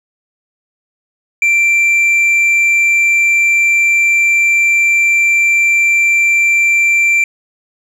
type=tone with tanh clipping; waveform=sine; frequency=2353 Hz; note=D7; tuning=3 cents sharp; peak=-9 dBFS; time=1.42-7.24 s; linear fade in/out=2 ms; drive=4 dB; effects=none